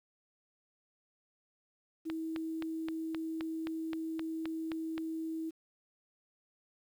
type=tone; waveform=sine; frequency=322.1 Hz; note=E4; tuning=40 cents flat; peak=-35 dBFS; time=2.05-5.51 s; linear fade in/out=20 ms
type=click train; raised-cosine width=0.3 ms; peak=-25 dBFS; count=12; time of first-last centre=2.1-4.98 s; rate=3.82 Hz
effects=10-bit